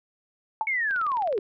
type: tone with exponential decay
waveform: sine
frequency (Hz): 876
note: A5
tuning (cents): -8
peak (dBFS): -18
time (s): 0.61-0.69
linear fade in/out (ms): 1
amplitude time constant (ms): 16
type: linear sweep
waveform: sine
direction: down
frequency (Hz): 2233 to 370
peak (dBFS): -23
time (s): 0.67-1.39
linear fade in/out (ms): 2
type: click train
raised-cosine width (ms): 0.3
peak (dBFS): -26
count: 10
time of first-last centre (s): 0.91-1.379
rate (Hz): 19.2
effects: none